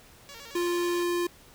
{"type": "tone with vibrato", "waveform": "5% pulse", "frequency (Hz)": 509, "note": "C5", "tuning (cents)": -48, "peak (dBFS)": -32, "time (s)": [0.29, 1.03], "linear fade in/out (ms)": 0, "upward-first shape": "square", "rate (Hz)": 9.2, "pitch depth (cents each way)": 180}
{"type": "tone", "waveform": "square", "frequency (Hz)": 349.2, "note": "F4", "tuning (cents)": 0, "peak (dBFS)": -26, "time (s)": [0.55, 1.27], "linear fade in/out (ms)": 5}
{"effects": ["pink hiss -54 dBFS RMS until 1.54 s"]}